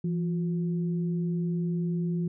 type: tone pair together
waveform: sine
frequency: 170 / 360.2 Hz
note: F3 / F#4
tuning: -46 / -46 cents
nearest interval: octave + minor second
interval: 1300 cents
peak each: -26 / -37 dBFS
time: 0.04-2.28 s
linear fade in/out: 5 ms
effects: none